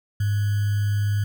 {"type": "tone with sample-and-hold", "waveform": "sine", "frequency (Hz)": 102.5, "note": "G#2", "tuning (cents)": -22, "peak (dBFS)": -19, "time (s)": [0.2, 1.24], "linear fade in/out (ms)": 5, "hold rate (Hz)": 1575, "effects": []}